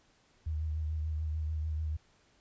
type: tone with vibrato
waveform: sine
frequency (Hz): 77.8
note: D#2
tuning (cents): 0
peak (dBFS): -31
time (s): 0.46-1.97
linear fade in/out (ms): 10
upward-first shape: triangle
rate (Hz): 6.8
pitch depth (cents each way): 42
effects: pink hiss -67 dBFS RMS until 2.4 s + resampled to 16000 Hz